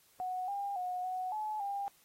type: tone with pitch steps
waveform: sine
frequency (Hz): 737 / 802 / 727 / 740 / 856 / 800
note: F#5 / G5 / F#5 / F#5 / A5 / G5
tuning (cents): -7 / +39 / -31 / 0 / -48 / +35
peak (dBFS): -34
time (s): 0.2-1.88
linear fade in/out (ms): 0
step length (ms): 280
effects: white hiss -66 dBFS RMS until 2.04 s + AAC 48 kbps